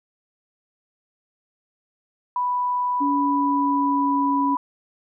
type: tone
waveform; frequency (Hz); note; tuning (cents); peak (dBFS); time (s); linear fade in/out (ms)
sine; 987.8; B5; 0; -20; 2.36-4.57; 2
type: tone with pitch glide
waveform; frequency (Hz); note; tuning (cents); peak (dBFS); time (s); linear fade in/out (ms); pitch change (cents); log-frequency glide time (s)
sine; 284.7 to 279.2; C#4 to C#4; +46 to +13; -21; 3-4.56; 20; -33; 3.13-4.43
effects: none